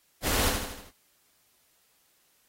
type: noise with echo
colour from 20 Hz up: pink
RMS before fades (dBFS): -27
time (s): 0.22-0.53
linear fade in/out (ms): 50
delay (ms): 79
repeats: 5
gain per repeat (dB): -5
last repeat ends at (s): 0.925
effects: white hiss -67 dBFS RMS until 2.48 s + AAC 48 kbps